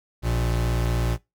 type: tone pair together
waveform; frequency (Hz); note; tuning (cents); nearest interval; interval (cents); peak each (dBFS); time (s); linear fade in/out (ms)
square; 58.01 / 117.6; A#1 / A#2; -8 / +16; octave; 1224; -24 / -26; 0.22-1.18; 50
effects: noise-tail reverb RT60 0.2 s tail -21 dB re dry